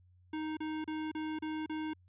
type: tone bursts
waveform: square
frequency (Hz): 311.1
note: D#4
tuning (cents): 0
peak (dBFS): -36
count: 6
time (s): 0.33-1.935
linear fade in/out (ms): 5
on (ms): 240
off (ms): 33
effects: added 90 Hz sine -61 dBFS peak until 2.08 s + resampled to 8000 Hz